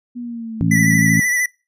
sine linear sweep, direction down, 244.6 to 195.9 Hz, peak -25 dBFS, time 0.15-1.02 s, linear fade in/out 20 ms
harmonic tone, 55 Hz, A1, in tune, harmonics 2 / 3 / 4 / 5, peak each -21 / -16 / -19 / -21 dBFS, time 0.61-1.2 s, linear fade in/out 0 ms
square tone with vibrato, 1974 Hz, B6, 1 cent flat, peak -16 dBFS, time 0.71-1.46 s, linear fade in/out 5 ms, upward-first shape sine, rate 13 Hz, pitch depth 37 cents each way
effects noise-tail reverb RT60 0.3 s tail -25 dB re dry + resampled to 32000 Hz

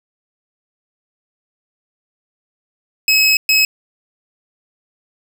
25% pulse tone bursts at uneven times, 2564 Hz, E7, 49 cents flat, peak -6 dBFS, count 2, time 3.08-3.37 / 3.49-3.65 s, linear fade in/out 2 ms, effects none

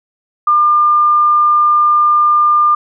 sine tone, 1200 Hz, D6, 37 cents sharp, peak -7 dBFS, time 0.47-2.75 s, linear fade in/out 5 ms, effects none

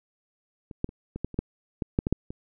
clicks, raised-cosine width 3 ms, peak -27 / -12 / -30 / -21 / -15 / -26 / -12 / -15 / -9 / -13 / -9 / -23 dBFS, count 12, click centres 0.712 / 0.844 / 0.891 / 1.16 / 1.246 / 1.343 / 1.39 / 1.822 / 1.989 / 2.069 / 2.126 / 2.305 s, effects none

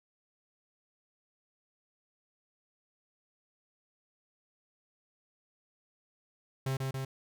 45% pulse tone with echo, 133.3 Hz, C3, 33 cents sharp, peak -30 dBFS, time 6.66-6.77 s, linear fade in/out 5 ms, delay 140 ms, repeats 2, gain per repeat -2 dB, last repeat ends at 7.05 s, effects none

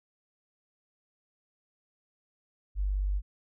sine tone, 48.85 Hz, G1, 5 cents flat, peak -26 dBFS, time 2.75-3.22 s, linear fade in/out 50 ms, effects none

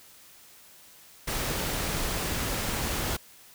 pink noise, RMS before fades -30 dBFS, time 1.27-3.17 s, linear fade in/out 10 ms, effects white hiss -53 dBFS RMS until 3.54 s

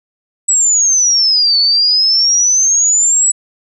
sine exponential two-way sweep, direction down then up, 7902 to 4435 to 7902 Hz, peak -8 dBFS, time 0.48-3.32 s, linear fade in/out 10 ms, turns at 1.59 s, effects none

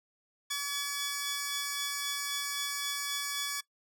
10% pulse tone pair together, 1139 / 1706.6 Hz, C#6 / G#6, +47 / +47 cents, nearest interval perfect fifth, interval 700 cents, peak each -28 / -26 dBFS, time 0.5-3.61 s, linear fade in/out 10 ms, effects noise-tail reverb RT60 0.1 s tail -20 dB re dry

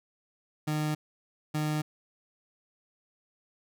30% pulse tone pair in turn, 152.4 / 152.4 Hz, D#3 / D#3, -36 / -36 cents, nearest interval unison, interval 0 cents, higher neither, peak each -25 dBFS, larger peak neither, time 0.67-0.95 / 1.54-1.82 s, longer neither, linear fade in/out 10 ms, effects none

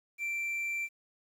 triangle tone with quantisation, 2349 Hz, D7, in tune, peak -30 dBFS, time 0.18-0.89 s, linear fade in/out 50 ms, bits 10, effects none

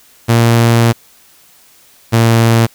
sawtooth tone pair in turn, 116.54 / 114.87 Hz, A#2 / A#2, 0 / -25 cents, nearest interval unison, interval 25 cents, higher first, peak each -3 dBFS, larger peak neither, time 0.28-0.93 / 2.12-2.67 s, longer first, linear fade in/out 20 ms, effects white hiss -46 dBFS RMS until 2.74 s

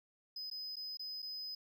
triangle tone with dropouts, 5030 Hz, D#8, 18 cents sharp, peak -40 dBFS, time 0.36-1.55 s, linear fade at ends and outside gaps 5 ms, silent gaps 0.501-0.512 / 0.758-0.766 / 0.972-0.994 / 1.221-1.226 s, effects none

